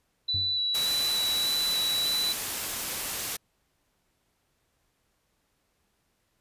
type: tone with vibrato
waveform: sine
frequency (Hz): 3951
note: B7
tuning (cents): 0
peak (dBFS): -25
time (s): 0.28-2.33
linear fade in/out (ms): 10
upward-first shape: square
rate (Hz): 1.7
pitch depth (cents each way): 10
type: tone with exponential decay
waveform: triangle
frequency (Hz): 94.7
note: F#2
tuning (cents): +41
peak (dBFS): -28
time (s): 0.34-0.7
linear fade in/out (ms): 5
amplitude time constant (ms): 77
type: noise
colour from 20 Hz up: white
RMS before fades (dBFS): -32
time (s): 0.74-3.37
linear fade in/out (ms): 10
effects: pink hiss -73 dBFS RMS until 6.4 s + resampled to 32000 Hz